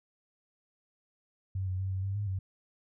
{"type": "tone with pitch steps", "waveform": "sine", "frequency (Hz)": [95.2, 92.7, 95.5, 94.7, 97.7, 103, 94.9], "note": ["F#2", "F#2", "G2", "F#2", "G2", "G#2", "F#2"], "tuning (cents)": [50, 4, -45, 41, -5, -14, 44], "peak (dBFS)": -30, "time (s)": [1.55, 2.39], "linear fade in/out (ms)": 5, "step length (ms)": 120, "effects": []}